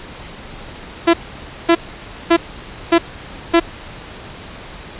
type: tone bursts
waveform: sawtooth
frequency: 336.9 Hz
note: E4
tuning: 38 cents sharp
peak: -4 dBFS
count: 5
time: 1.07-3.6 s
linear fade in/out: 10 ms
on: 66 ms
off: 550 ms
effects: pink hiss -34 dBFS RMS until 4.99 s + resampled to 8000 Hz